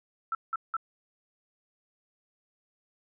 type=tone bursts; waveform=sine; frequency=1329 Hz; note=E6; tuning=14 cents sharp; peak=-27 dBFS; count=3; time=0.32-0.767 s; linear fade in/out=2 ms; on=29 ms; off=180 ms; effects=none